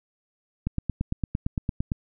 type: click train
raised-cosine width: 5 ms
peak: -13 dBFS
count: 12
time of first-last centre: 0.67-1.919 s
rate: 8.81 Hz
effects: none